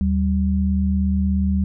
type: tone pair together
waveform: sine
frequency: 76.73 / 193.6 Hz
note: D#2 / G3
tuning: -24 / -21 cents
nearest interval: octave + major third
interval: 1603 cents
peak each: -19 dBFS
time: 0.01-1.64 s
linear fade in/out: 0 ms
effects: none